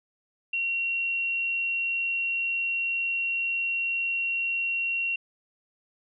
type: tone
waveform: sine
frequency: 2741 Hz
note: F7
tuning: 33 cents flat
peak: -25 dBFS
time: 0.53-5.16 s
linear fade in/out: 5 ms
effects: none